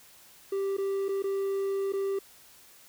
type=tone with dropouts; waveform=triangle; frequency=392 Hz; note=G4; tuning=in tune; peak=-25 dBFS; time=0.52-2.19 s; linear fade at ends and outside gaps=5 ms; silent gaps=0.769-0.782 / 1.084-1.089 / 1.224-1.239 / 1.924-1.934 s; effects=white hiss -55 dBFS RMS until 2.88 s